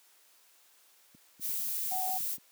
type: clicks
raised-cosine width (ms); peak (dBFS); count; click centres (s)
5; -30; 12; 1.149 / 1.397 / 1.494 / 1.6 / 1.671 / 1.861 / 1.92 / 1.952 / 2.094 / 2.141 / 2.207 / 2.382
type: noise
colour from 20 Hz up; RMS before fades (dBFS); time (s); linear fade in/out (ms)
violet; -34; 1.4-2.38; 50
type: tone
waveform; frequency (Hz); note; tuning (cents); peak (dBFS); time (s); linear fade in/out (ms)
sine; 751; F#5; +26; -33; 1.91-2.18; 10
effects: white hiss -63 dBFS RMS until 2.51 s + high-pass 400 Hz 12 dB/octave